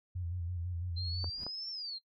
sine tone with vibrato, 87.4 Hz, F2, 2 cents sharp, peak -35 dBFS, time 0.15-1.3 s, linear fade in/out 10 ms, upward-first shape square, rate 6 Hz, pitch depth 51 cents each way
sine exponential two-way sweep, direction up then down, 4108 to 5450 to 4108 Hz, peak -38 dBFS, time 0.96-1.99 s, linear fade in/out 20 ms, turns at 1.7 s
clicks, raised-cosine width 1 ms, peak -28 dBFS, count 2, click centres 1.243 / 1.466 s
brown noise with exponential growth, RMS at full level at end -45 dBFS, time 1.26-1.44 s, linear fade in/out 1 ms, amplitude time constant 39 ms
effects noise-tail reverb RT60 0.1 s tail -18 dB re dry

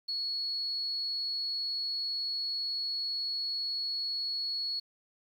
sine tone, 4362 Hz, C#8, 29 cents flat, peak -31 dBFS, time 0.08-4.8 s, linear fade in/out 10 ms, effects 10-bit

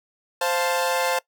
sawtooth chord, F major, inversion second, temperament equal, 523.3 / 698.5 / 880 Hz, C5 / F5 / A5, 0 / 0 / 0 cents, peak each -20 / -24 / -22 dBFS, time 0.41-1.19 s, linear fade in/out 5 ms, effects noise-tail reverb RT60 0.1 s tail -21 dB re dry

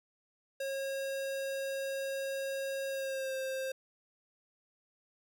square tone with pitch glide, 543 to 528.8 Hz, C#5 to C5, -36 to +18 cents, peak -35 dBFS, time 0.6-3.72 s, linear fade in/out 5 ms, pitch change -46 cents, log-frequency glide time 2.89-3.35 s, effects none

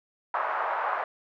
white band-pass noise, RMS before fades -29 dBFS, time 0.34-1.04 s, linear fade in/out 2 ms, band 660 to 1300 Hz, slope 24 dB/octave, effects none

